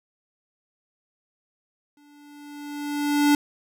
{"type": "tone with exponential growth", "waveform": "square", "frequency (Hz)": 291.2, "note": "D4", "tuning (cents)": -15, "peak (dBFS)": -15, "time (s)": [1.97, 3.35], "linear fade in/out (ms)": 2, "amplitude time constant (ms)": 300, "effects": []}